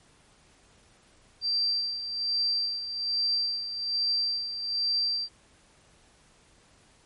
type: tone with tremolo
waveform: sine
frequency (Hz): 4699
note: D8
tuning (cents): 0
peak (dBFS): -23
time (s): 1.41-5.29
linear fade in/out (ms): 50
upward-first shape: sine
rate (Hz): 1.2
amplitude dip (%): 65
effects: pink hiss -60 dBFS RMS until 7.05 s + MP3 48 kbps